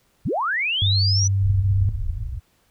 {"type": "linear sweep", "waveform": "sine", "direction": "up", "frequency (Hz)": [57.9, 6010], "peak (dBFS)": -20, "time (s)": [0.25, 1.28], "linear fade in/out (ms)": 10}
{"type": "tone with pitch glide", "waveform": "sine", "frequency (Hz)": [98, 97.38], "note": ["G2", "G2"], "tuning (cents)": [0, -11], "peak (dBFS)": -17, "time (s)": [0.82, 1.89], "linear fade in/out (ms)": 0, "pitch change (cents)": -11, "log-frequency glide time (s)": [1.04, 1.57]}
{"type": "low-pass noise", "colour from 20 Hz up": "pink", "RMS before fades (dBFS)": -26, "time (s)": [1.4, 2.4], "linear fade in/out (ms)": 20, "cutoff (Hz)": 120, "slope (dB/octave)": 96}
{"effects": ["pink hiss -63 dBFS RMS until 2.7 s"]}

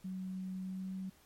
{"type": "tone with pitch glide", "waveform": "sine", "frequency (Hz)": [187.1, 189.06], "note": ["F#3", "F#3"], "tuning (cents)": [20, 38], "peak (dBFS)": -38, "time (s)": [0.04, 1.1], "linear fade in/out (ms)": 10, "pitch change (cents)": 18, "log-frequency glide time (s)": [0.6, 0.92], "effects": ["pink hiss -65 dBFS RMS until 1.25 s", "MP3 64 kbps"]}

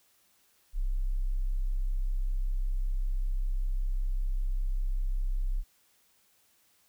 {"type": "tone", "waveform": "sine", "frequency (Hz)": 32.59, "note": "C1", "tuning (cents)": -6, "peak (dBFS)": -26, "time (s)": [0.73, 5.64], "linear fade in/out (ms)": 50, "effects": ["white hiss -67 dBFS RMS until 6.88 s"]}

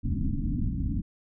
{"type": "low-pass noise", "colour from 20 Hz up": "pink", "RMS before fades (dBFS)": -28, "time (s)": [0.03, 1.02], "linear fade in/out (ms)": 20, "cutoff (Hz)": 300, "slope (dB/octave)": 96, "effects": []}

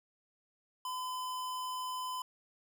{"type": "tone", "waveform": "square", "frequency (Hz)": 1014, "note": "B5", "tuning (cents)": 45, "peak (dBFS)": -37, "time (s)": [0.85, 2.22], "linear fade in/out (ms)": 2, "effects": []}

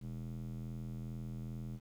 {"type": "tone with band-pass filter", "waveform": "square", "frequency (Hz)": 41.2, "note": "E1", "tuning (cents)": 0, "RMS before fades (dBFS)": -43, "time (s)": [0, 1.8], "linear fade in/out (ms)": 50, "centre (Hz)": 160, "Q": 2.5, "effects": ["11-bit"]}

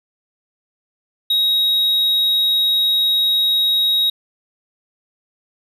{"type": "tone", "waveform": "triangle", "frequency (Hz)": 3794, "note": "A#7", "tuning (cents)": 30, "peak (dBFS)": -12, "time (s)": [1.3, 4.1], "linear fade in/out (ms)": 5, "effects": []}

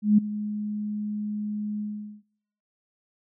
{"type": "tone with ADSR envelope", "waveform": "sine", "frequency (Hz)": 209.7, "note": "G#3", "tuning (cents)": 17, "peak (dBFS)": -12, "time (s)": [0.02, 2.23], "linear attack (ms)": 160, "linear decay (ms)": 9, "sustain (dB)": -15, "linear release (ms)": 430, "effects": ["noise-tail reverb RT60 0.9 s tail -25 dB re dry"]}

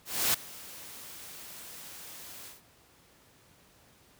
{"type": "noise with ADSR envelope", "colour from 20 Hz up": "white", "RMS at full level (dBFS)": -25, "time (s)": [0.05, 2.62], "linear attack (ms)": 290, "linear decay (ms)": 6, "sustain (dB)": -21, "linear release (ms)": 160, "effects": ["pink hiss -61 dBFS RMS until 4.19 s", "high-pass 60 Hz 12 dB/octave"]}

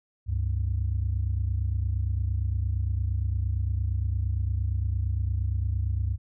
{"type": "tone pair together", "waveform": "sine", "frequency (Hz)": [69.3, 98], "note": ["C#2", "G2"], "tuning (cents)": [0, 0], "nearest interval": "tritone", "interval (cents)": 600, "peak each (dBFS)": -26, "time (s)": [0.26, 6.18], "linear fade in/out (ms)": 50, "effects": ["tanh soft clip ceiling -18 dBFS"]}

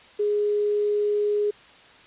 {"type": "tone with quantisation", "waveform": "sine", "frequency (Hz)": 415.3, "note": "G#4", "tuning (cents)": 0, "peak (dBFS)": -20, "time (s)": [0.19, 1.51], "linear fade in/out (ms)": 10, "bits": 8, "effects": ["white hiss -50 dBFS RMS until 2.06 s", "resampled to 8000 Hz"]}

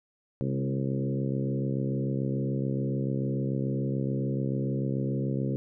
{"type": "harmonic tone with a mistuned harmonic", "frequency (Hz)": 66.9, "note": "C2", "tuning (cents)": 39, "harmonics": [2, 3, 4, 5, 6, 7, 8], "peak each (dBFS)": [-29, -33, -35, -37, -39, -40, -41], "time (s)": [0.41, 5.56], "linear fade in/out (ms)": 0, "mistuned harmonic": 3, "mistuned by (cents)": 19, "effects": []}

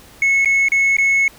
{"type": "tone with dropouts", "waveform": "sine", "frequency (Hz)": 2193, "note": "C#7", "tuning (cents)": -19, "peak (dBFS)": -9, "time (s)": [0.22, 1.28], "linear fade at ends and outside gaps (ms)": 2, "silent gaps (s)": [[0.448, 0.457], [0.685, 0.719], [0.968, 0.984]], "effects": ["tanh soft clip ceiling -11 dBFS", "pink hiss -44 dBFS RMS until 1.38 s"]}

